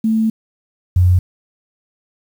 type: tone pair in turn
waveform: sine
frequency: 221.4 / 90.28 Hz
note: A3 / F#2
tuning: +11 / -42 cents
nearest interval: octave + major third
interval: 1553 cents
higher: first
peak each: -12 / -8 dBFS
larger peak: second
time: 0.04-0.3 / 0.96-1.19 s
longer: first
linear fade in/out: 5 ms
effects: 7-bit